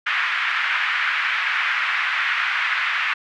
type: band-pass noise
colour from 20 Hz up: white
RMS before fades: -22 dBFS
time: 0.06-3.14 s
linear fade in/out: 10 ms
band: 1300 to 2300 Hz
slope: 24 dB/octave
effects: none